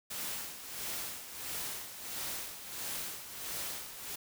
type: noise with tremolo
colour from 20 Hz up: white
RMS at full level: -38 dBFS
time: 0.1-4.16 s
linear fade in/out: 10 ms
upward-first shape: sine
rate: 1.5 Hz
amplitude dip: 65%
effects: none